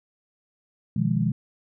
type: chord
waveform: sine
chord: F half-diminished seventh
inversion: second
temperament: equal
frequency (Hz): 123.47 / 155.56 / 174.61 / 207.7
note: Cb3 / Eb3 / F3 / Ab3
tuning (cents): 0 / 0 / 0 / 0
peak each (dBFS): -26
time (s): 0.96-1.32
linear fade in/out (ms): 5
effects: none